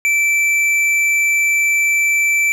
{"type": "tone with tanh clipping", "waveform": "sine", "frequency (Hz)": 2329, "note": "D7", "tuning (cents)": -15, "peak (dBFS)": -14, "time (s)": [0.05, 2.52], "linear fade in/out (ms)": 0, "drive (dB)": 10, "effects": []}